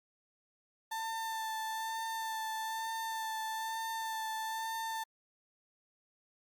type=tone with vibrato; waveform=35% pulse; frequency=890 Hz; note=A5; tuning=20 cents sharp; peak=-34 dBFS; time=0.91-5.04 s; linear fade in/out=10 ms; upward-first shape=sine; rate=1.1 Hz; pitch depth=17 cents each way; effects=Opus 48 kbps